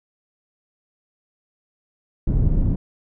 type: low-pass noise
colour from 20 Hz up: pink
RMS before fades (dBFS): -18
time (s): 2.27-2.76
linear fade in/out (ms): 5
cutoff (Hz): 150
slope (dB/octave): 12
effects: none